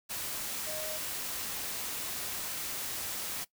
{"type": "tone in noise", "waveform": "sine", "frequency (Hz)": 622.3, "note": "D#5", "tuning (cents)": 0, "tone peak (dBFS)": -40, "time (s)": [0.66, 0.98], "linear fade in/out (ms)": 20, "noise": "white", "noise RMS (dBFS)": -37, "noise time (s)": [0.09, 3.45], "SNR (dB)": -6, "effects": ["noise-tail reverb RT60 0.1 s tail -19 dB re dry"]}